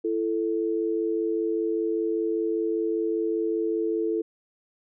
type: tone pair together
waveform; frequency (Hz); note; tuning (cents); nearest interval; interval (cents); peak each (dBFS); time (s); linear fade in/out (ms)
sine; 334.9 / 440; E4 / A4; +27 / 0; perfect fourth; 473; -26; 0.04-4.22; 10
effects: none